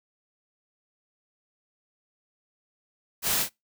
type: noise with echo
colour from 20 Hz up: white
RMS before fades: -26 dBFS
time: 3.22-3.46 s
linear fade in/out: 50 ms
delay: 36 ms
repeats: 1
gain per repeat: -6 dB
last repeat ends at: 3.496 s
effects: noise-tail reverb RT60 0.2 s tail -25 dB re dry